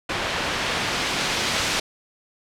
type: noise with low-pass filter sweep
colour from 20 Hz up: white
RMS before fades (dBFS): -25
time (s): 0.09-1.8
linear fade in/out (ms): 5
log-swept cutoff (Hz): 2600 to 5000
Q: 0.71
effects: none